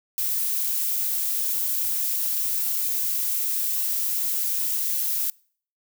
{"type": "noise", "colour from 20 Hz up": "violet", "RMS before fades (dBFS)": -25, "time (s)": [0.18, 5.3], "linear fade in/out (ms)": 0, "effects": ["noise-tail reverb RT60 0.5 s tail -25 dB re dry"]}